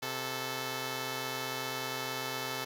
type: tone pair together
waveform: 5% pulse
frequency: 130 / 437.3 Hz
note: C3 / A4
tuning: -11 / -11 cents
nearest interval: octave + major sixth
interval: 2100 cents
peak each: -27 / -25 dBFS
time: 0.02-2.65 s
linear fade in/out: 10 ms
effects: none